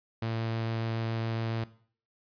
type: tone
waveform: sawtooth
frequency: 113.4 Hz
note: A#2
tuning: 47 cents flat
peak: -26 dBFS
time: 0.22-1.64 s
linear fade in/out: 5 ms
effects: noise-tail reverb RT60 0.5 s tail -17 dB re dry + resampled to 11025 Hz